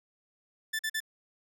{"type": "tone bursts", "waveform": "sawtooth", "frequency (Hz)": 1760, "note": "A6", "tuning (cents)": 0, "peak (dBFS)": -26, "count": 3, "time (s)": [0.73, 1.004], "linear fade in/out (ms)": 10, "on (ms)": 62, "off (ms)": 44, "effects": []}